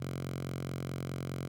5% pulse tone with high-pass filter, 44.8 Hz, F1, 45 cents sharp, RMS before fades -38 dBFS, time 0-1.48 s, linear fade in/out 10 ms, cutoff 120 Hz, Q 4.5, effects none

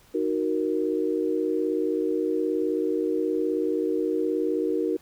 sine chord, D# minor, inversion none, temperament equal, 311.1 / 370 / 466.2 Hz, D#4 / F#4 / A#4, 0 / 0 / 0 cents, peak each -27 dBFS, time 0.14-4.97 s, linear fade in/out 10 ms, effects pink hiss -57 dBFS RMS until 5.01 s

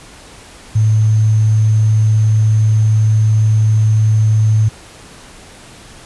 sine tone with sample-and-hold, 108.6 Hz, A2, 22 cents flat, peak -8 dBFS, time 0.75-4.69 s, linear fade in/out 10 ms, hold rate 6300 Hz, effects pink hiss -38 dBFS RMS until 6.05 s + resampled to 24000 Hz

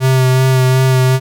square tone with vibrato, 130 Hz, C3, 11 cents flat, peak -9 dBFS, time 0-1.2 s, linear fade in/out 50 ms, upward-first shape sine, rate 2.7 Hz, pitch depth 18 cents each way, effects none

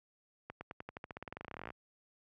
accelerating click train, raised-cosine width 0.5 ms, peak -28 dBFS, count 26, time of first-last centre 0.5-1.704 s, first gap 110 ms, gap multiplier 0.92, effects high-pass 60 Hz 12 dB/octave

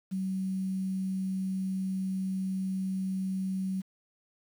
sine tone with quantisation, 189.4 Hz, F#3, 41 cents sharp, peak -29 dBFS, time 0.11-3.82 s, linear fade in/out 20 ms, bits 9, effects none

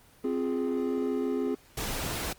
triangle chord, F minor, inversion second, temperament equal, 261.6 / 349.2 / 415.3 Hz, C4 / F4 / Ab4, 0 / 0 / 0 cents, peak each -28 / -32 / -29 dBFS, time 0.24-1.55 s, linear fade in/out 5 ms
pink noise, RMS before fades -33 dBFS, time 1.77-2.33 s, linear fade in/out 5 ms
effects pink hiss -58 dBFS RMS until 2.38 s + Opus 24 kbps

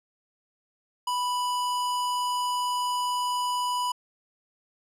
square tone, 987.8 Hz, B5, in tune, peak -26 dBFS, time 1.07-3.92 s, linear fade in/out 5 ms, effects low-pass 12000 Hz 12 dB/octave

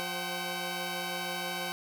10% pulse tone cluster, 177.4 / 526 / 763 Hz, F3 / C5 / G5, +27 / +9 / -47 cents, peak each -30 / -34 / -27 dBFS, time 0-1.72 s, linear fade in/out 0 ms, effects none

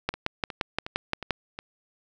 two click trains, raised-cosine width 0.3 ms, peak -9 / -19 dBFS, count 8 / 5, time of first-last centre 0.09-1.307 / 0.14-1.589 s, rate 5.75 / 2.76 Hz, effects none

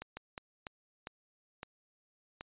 slowing click train, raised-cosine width 0.3 ms, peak -25 dBFS, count 7, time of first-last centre 0.02-2.409 s, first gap 150 ms, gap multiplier 1.39, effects resampled to 8000 Hz

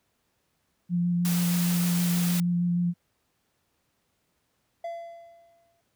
sine tone with vibrato, 174.61 Hz, F3, in tune, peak -22 dBFS, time 0.89-2.94 s, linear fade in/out 50 ms, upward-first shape square, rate 6.4 Hz, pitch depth 10 cents each way
white noise, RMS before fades -33 dBFS, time 1.25-2.4 s, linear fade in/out 0 ms
triangle tone with exponential decay, 678 Hz, E5, 49 cents sharp, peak -28 dBFS, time 4.84-5.81 s, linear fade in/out 5 ms, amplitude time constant 210 ms
effects pink hiss -73 dBFS RMS until 5.95 s + high-pass 60 Hz 12 dB/octave

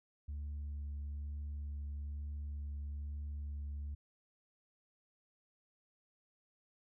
sine tone with vibrato, 72.6 Hz, D2, 19 cents flat, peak -37 dBFS, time 0.28-3.95 s, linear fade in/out 10 ms, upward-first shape triangle, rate 1.1 Hz, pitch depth 15 cents each way, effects tanh soft clip ceiling -38 dBFS

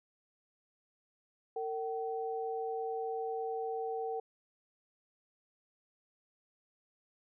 sine tone pair together, 454.2 / 763.9 Hz, A#4 / G5, -45 / -45 cents, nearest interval major sixth, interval 900 cents, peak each -36 / -38 dBFS, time 1.56-4.2 s, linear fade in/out 5 ms, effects none

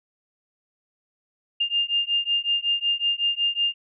sine beating tone pair, 2806 / 2811.4 Hz, F7 / F7, +8 / +11 cents, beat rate 5.4 Hz, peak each -24 dBFS, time 1.6-3.74 s, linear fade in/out 10 ms, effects none

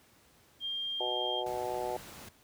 sine tone, 3200 Hz, G7, 35 cents sharp, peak -33 dBFS, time 0.6-1.44 s, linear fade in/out 50 ms
harmonic tone, 123.47 Hz, B2, in tune, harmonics 3 / 4 / 5 / 6 / 7, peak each -39 / -39 / -39 / -39 / -39 dBFS, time 1-1.97 s, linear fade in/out 5 ms
pink noise, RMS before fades -48 dBFS, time 1.46-2.29 s, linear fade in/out 5 ms
effects pink hiss -63 dBFS RMS until 2.43 s + high-pass 60 Hz 12 dB/octave

